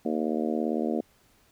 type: harmonic tone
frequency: 77.78 Hz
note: D#2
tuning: in tune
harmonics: 3 / 4 / 5 / 6 / 7 / 8 / 9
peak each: -29 / -31 / -33 / -35 / -36 / -37 / -38 dBFS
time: 0.05-1.01 s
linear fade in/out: 5 ms
effects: pink hiss -63 dBFS RMS until 1.51 s